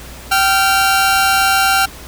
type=tone pair together; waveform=sawtooth; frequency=776 / 1383.8 Hz; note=G5 / F6; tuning=-18 / -16 cents; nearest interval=minor seventh; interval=1002 cents; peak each=-10 dBFS; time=0.31-1.86 s; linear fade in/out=10 ms; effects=added 60 Hz sine -35 dBFS peak until 2.07 s + pink hiss -35 dBFS RMS until 2.07 s